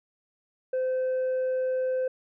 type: tone with tanh clipping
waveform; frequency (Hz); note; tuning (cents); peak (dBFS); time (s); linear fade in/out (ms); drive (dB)
triangle; 515; C5; -28; -25; 0.73-2.08; 5; 7
effects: none